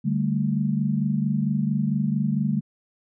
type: chord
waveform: sine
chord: D suspended fourth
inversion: none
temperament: just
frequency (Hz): 146.83 / 195.78 / 220.2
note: D3 / G3 / A3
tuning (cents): 0 / -2 / +2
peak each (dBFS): -25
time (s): 0.04-2.61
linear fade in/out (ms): 20
effects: none